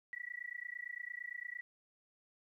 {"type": "tone with amplitude modulation", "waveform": "sine", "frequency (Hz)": 1944, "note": "B6", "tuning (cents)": -28, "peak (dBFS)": -38, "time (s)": [0.13, 1.61], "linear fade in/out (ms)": 0, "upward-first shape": "sine", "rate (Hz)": 28.8, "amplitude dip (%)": 100, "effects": ["13-bit"]}